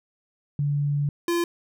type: tone pair in turn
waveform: sine / square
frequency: 144.3 / 343.2 Hz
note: D3 / F4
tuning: -30 / -30 cents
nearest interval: octave + minor third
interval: 1500 cents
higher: second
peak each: -21 / -22 dBFS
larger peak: first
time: 0.59-1.09 / 1.28-1.44 s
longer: first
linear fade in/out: 2 ms
effects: none